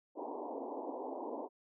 pink band-pass noise, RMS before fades -42 dBFS, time 0.15-1.49 s, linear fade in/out 50 ms, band 250 to 1000 Hz, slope 96 dB/octave, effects none

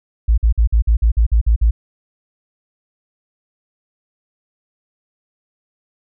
sine tone bursts, 55.9 Hz, A1, 28 cents sharp, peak -9 dBFS, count 10, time 0.28-1.71 s, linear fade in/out 10 ms, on 98 ms, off 50 ms, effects none

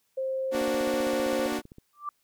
sine tone, 528 Hz, C5, 16 cents sharp, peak -27 dBFS, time 0.17-1.48 s, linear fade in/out 10 ms
sawtooth chord, Bb augmented, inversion none, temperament equal, 233.1 / 293.7 / 370 Hz, Bb3 / D4 / F#4, 0 / 0 / 0 cents, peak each -29 / -27 / -29 dBFS, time 0.51-1.62 s, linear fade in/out 50 ms
click train, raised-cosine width 3 ms, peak -33 dBFS, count 20, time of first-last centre 0.55-1.784 s, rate 15.4 Hz
sine tone with exponential growth, 1174.7 Hz, D6, in tune, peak -27 dBFS, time 1.93-2.09 s, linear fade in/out 2 ms, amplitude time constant 34 ms
effects white hiss -72 dBFS RMS until 2.23 s

